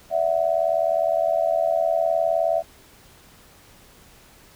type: tone with amplitude modulation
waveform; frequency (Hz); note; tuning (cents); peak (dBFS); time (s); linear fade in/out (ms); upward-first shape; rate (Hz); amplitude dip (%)
sine; 661; E5; +5; -14; 0.1-2.63; 50; sine; 79.5; 95
effects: pink hiss -51 dBFS RMS until 4.55 s